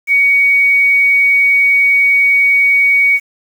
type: tone with quantisation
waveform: sine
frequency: 2245 Hz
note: C#7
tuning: 21 cents sharp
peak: -7 dBFS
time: 0.07-3.2 s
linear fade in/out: 50 ms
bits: 6
effects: none